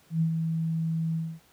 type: tone with ADSR envelope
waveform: sine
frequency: 162.6 Hz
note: E3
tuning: 23 cents flat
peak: -20 dBFS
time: 0.1-1.4 s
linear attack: 110 ms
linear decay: 90 ms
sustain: -5 dB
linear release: 250 ms
effects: pink hiss -60 dBFS RMS until 1.52 s + high-pass 80 Hz 12 dB/octave